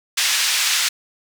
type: band-pass noise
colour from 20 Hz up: white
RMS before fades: -19 dBFS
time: 0.17-0.89 s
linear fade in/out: 10 ms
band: 1700 to 5900 Hz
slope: 12 dB/octave
effects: none